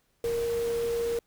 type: tone in noise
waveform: sine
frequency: 467.5 Hz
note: A#4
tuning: 5 cents sharp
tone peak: -26 dBFS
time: 0.24-1.19 s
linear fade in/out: 2 ms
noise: pink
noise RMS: -41 dBFS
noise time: 0.24-1.19 s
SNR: +12 dB
effects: pink hiss -71 dBFS RMS until 1.26 s